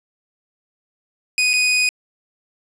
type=tone with dropouts; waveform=sawtooth; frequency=2489 Hz; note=D#7; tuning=in tune; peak=-11 dBFS; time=1.38-1.89 s; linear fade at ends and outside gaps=1 ms; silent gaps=1.533-1.537 s; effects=resampled to 22050 Hz + 7-bit